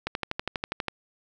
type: click train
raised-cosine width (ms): 0.3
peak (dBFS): -12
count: 11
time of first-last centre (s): 0.07-0.883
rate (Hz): 12.3
effects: none